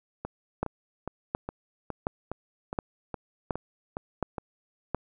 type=two click trains; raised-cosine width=1 ms; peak=-13 / -19 dBFS; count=7 / 11; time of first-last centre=0.63-4.947 / 0.25-4.382 s; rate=1.39 / 2.42 Hz; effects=none